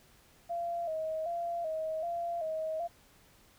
sine tone with vibrato, 659.3 Hz, E5, in tune, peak -32 dBFS, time 0.49-2.88 s, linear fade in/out 20 ms, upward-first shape square, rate 1.3 Hz, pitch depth 69 cents each way, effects pink hiss -62 dBFS RMS until 3.58 s

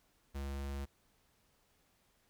square tone, 69.3 Hz, C#2, in tune, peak -39 dBFS, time 0.34-0.86 s, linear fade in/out 20 ms, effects pink hiss -73 dBFS RMS until 2.29 s

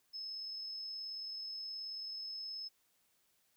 sine tone with amplitude modulation, 5200 Hz, E8, 24 cents flat, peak -40 dBFS, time 0.13-2.69 s, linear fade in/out 20 ms, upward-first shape sine, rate 38.7 Hz, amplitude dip 25%, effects white hiss -75 dBFS RMS until 3.56 s

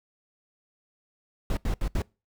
brown noise bursts at uneven times, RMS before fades -26 dBFS, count 4, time 1.5-1.57 / 1.65-1.74 / 1.81-1.88 / 1.95-2.02 s, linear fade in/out 2 ms, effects noise-tail reverb RT60 0.3 s tail -25 dB re dry

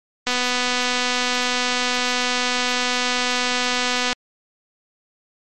click train, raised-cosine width 0.2 ms, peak -4 dBFS, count 958, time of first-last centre 0.27-4.129 s, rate 248 Hz, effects MP3 64 kbps

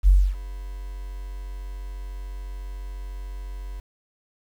sine tone with ADSR envelope, 47 Hz, F#1, 28 cents sharp, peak -9 dBFS, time 0.03-3.8 s, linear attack 45 ms, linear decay 270 ms, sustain -22 dB, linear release 5 ms, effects tanh soft clip ceiling -5 dBFS + 8-bit

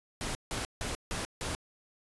pink noise bursts, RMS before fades -35 dBFS, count 5, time 0.21-1.55 s, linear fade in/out 0 ms, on 140 ms, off 160 ms, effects resampled to 24000 Hz

